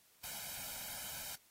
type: noise with comb filter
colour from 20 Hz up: white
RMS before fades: -45 dBFS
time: 0.23-1.36 s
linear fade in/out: 10 ms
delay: 1.3 ms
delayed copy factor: +0.8
effects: white hiss -68 dBFS RMS until 1.5 s + AAC 48 kbps